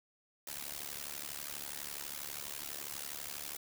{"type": "noise with amplitude modulation", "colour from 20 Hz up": "white", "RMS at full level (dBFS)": -39, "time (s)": [0.47, 3.57], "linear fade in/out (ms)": 5, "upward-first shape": "sine", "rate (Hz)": 72.2, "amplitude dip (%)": 95, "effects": []}